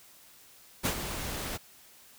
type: noise with ADSR envelope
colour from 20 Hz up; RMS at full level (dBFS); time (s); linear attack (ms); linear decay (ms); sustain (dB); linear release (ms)
pink; -27; 0.83-1.58; 30; 81; -9; 22
effects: white hiss -56 dBFS RMS until 2.18 s